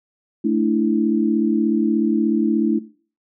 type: chord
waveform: sine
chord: A suspended fourth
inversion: none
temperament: just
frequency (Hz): 220 / 293.3 / 330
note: A3 / D4 / E4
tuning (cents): 0 / -2 / +2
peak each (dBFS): -20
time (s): 0.44-2.79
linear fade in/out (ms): 10
effects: noise-tail reverb RT60 0.4 s tail -17 dB re dry